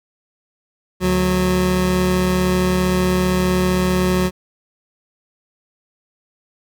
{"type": "tone pair together", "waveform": "25% pulse", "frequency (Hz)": [72.9, 183.24], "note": ["D2", "F#3"], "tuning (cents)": [-12, -17], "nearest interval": "octave + major third", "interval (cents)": 1595, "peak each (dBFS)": [-19, -12], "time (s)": [1, 4.31], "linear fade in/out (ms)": 50, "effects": []}